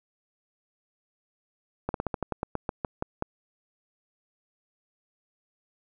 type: slowing click train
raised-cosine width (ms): 1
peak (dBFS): -14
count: 13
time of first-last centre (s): 1.89-3.224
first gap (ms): 52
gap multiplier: 1.13
effects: none